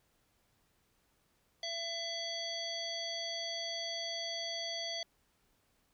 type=harmonic tone with a mistuned harmonic; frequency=670 Hz; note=E5; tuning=28 cents sharp; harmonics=1 / 3 / 5 / 7 / 9; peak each=-43 / -46 / -41 / -41 / -49 dBFS; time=1.63-5.03 s; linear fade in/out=2 ms; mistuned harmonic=7; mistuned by=-44 cents; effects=pink hiss -74 dBFS RMS until 5.93 s